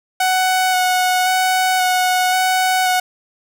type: tone with vibrato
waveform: sawtooth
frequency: 740 Hz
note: F#5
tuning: in tune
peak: -10 dBFS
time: 0.2-3 s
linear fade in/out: 5 ms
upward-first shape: square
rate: 0.94 Hz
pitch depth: 11 cents each way
effects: none